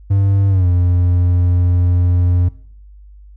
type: tone with pitch glide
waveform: triangle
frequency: 98.4 to 88.68 Hz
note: G2 to F2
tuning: +7 to +27 cents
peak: -8 dBFS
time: 0.1-2.49 s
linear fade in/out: 10 ms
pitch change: -180 cents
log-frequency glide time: 0.49-0.67 s
effects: noise-tail reverb RT60 0.6 s tail -19 dB re dry + added 50 Hz sine -37 dBFS peak until 3.36 s